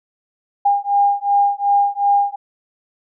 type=beating tone pair; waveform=sine; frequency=806 / 808.7 Hz; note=G5 / G#5; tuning=+48 / -46 cents; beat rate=2.7 Hz; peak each=-16 dBFS; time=0.65-2.36 s; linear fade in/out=10 ms; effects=none